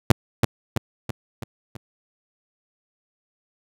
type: tone with echo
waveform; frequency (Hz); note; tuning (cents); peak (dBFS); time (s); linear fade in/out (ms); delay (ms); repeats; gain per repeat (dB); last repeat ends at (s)
sawtooth; 116.1; A#2; -7; -5; 0.1-0.12; 5; 330; 5; -5; 1.77
effects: none